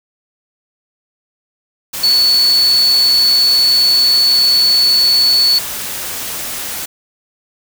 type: tone in noise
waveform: sine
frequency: 4435 Hz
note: C#8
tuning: in tune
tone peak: -8 dBFS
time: 2.03-5.59 s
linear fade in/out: 10 ms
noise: white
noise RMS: -23 dBFS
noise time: 1.93-6.86 s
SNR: +12 dB
effects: none